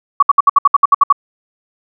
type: tone bursts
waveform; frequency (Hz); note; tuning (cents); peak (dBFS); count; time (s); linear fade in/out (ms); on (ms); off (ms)
sine; 1128; C#6; +30; -3; 11; 0.2-1.126; 5; 26; 64
effects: none